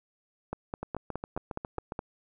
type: two click trains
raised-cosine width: 1 ms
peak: -21 / -19 dBFS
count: 9 / 8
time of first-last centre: 0.83-1.921 / 0.53-1.991 s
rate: 7.33 / 4.79 Hz
effects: none